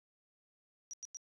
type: tone bursts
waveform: sine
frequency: 5790 Hz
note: F#8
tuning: 38 cents flat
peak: -40 dBFS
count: 3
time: 0.91-1.17 s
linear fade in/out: 0 ms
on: 24 ms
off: 94 ms
effects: tanh soft clip ceiling -40 dBFS + resampled to 32000 Hz